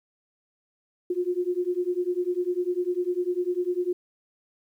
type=beating tone pair; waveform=sine; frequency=352.9 / 362.9 Hz; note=F4 / F#4; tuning=+18 / -34 cents; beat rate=10 Hz; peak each=-27 dBFS; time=1.1-3.93 s; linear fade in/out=5 ms; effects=10-bit